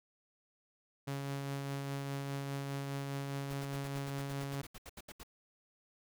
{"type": "tone with tremolo", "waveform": "sawtooth", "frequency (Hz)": 139, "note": "C#3", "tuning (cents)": 5, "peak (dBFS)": -32, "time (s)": [1.07, 4.62], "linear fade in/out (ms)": 10, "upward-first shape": "triangle", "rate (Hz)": 4.9, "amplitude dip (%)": 30}
{"type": "noise bursts", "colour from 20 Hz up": "pink", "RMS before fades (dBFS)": -49, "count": 16, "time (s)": [3.5, 5.234], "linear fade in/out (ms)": 5, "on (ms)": 39, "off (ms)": 74}
{"effects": []}